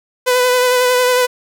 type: tone with vibrato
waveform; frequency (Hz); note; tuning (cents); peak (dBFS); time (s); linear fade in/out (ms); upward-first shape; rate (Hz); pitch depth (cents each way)
sawtooth; 500; B4; +21; -7; 0.26-1.27; 20; sine; 11; 22
effects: none